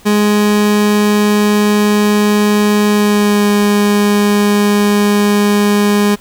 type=tone with pitch glide; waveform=30% pulse; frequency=208.3 to 205.8 Hz; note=G#3 to G#3; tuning=+5 to -16 cents; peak=-6 dBFS; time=0.05-6.16 s; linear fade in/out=20 ms; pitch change=-21 cents; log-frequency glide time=2.89-3.47 s; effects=pink hiss -42 dBFS RMS until 6.2 s